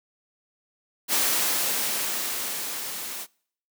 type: noise with level ramp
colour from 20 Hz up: white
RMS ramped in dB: -22 to -35 dBFS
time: 1.08-3.27 s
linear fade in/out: 50 ms
effects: noise-tail reverb RT60 0.6 s tail -26 dB re dry + high-pass 200 Hz 12 dB/octave